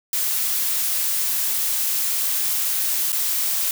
blue noise with dropouts, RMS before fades -22 dBFS, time 0.13-3.71 s, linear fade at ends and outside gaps 1 ms, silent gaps 3.12-3.128 s, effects none

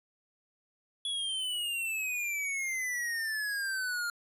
square exponential sweep, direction down, 3397 to 1400 Hz, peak -32 dBFS, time 1.05-4.1 s, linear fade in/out 2 ms, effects resampled to 32000 Hz

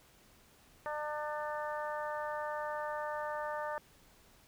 harmonic tone with a mistuned harmonic, 300 Hz, D4, 37 cents sharp, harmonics 2 / 3 / 4 / 5 / 6, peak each -39 / -40 / -43 / -47 / -46 dBFS, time 0.86-3.78 s, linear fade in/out 0 ms, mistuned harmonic 6, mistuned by -21 cents, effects pink hiss -63 dBFS RMS until 4.47 s

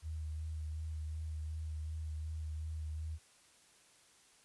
sine tone with vibrato, 78.2 Hz, D#2, 9 cents sharp, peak -38 dBFS, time 0.02-3.19 s, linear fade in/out 50 ms, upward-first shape sine, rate 2.7 Hz, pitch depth 22 cents each way, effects white hiss -65 dBFS RMS until 4.44 s + resampled to 24000 Hz

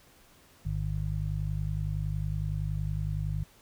harmonic tone, 50.8 Hz, G#1, 38 cents flat, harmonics 1 / 2 / 3, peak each -33 / -33 / -33 dBFS, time 0.65-3.44 s, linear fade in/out 10 ms, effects pink hiss -59 dBFS RMS until 3.61 s

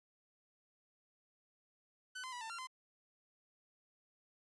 sawtooth tone with pitch steps, 1507 / 1031 / 977 / 894 / 1378 / 1032 Hz, F#6 / C6 / B5 / A5 / F6 / C6, +31 / -26 / -19 / +27 / -24 / -24 cents, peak -40 dBFS, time 2.15-2.672 s, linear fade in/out 10 ms, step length 87 ms, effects resampled to 22050 Hz + 12-bit

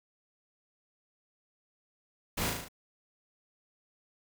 pink noise with echo, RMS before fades -33 dBFS, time 2.37-2.5 s, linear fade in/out 10 ms, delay 37 ms, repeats 5, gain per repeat -3 dB, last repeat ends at 2.685 s, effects none

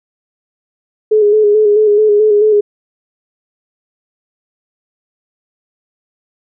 sine tone with vibrato, 421.7 Hz, G#4, 26 cents sharp, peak -6 dBFS, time 1.11-2.61 s, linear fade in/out 10 ms, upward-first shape square, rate 4.6 Hz, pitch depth 34 cents each way, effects none

